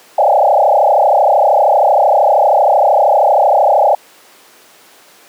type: tone with frequency modulation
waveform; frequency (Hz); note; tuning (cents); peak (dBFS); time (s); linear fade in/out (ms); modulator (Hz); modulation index
sine; 698.5; F5; 0; -6; 0.18-3.95; 5; 32.9; 4.4
effects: pink hiss -43 dBFS RMS until 5.28 s + high-pass 400 Hz 12 dB/octave